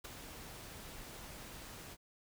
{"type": "noise with ADSR envelope", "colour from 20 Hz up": "pink", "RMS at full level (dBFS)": -43, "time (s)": [0.04, 1.97], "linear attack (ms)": 11, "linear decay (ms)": 11, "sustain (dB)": -7, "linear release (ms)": 44, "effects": []}